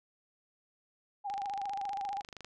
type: tone with vibrato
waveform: sine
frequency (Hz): 799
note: G5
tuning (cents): +33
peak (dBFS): -34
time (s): 1.24-2.22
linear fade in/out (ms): 20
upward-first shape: sine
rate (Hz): 15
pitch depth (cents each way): 61
type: click train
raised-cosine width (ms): 0.2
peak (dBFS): -28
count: 30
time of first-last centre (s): 1.3-2.446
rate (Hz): 25.3
effects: none